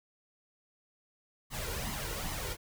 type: noise with flanger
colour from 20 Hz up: pink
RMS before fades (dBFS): -37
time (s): 1.5-2.57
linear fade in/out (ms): 50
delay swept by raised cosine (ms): 0.96 to 2.16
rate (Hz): 2.5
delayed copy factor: +0.65
effects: none